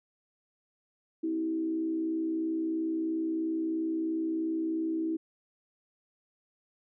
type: tone with frequency modulation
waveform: sine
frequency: 323.2 Hz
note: E4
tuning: 34 cents flat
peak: -28 dBFS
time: 1.23-5.17 s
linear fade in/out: 10 ms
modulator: 63 Hz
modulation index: 0.45
effects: none